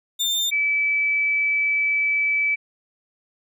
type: tone pair in turn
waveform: 35% pulse / sine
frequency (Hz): 3602 / 2304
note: A7 / D7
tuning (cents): +40 / -34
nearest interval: minor sixth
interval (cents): 774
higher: first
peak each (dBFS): -18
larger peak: neither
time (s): 0.19-0.51 / 0.51-2.56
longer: second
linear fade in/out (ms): 20
effects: none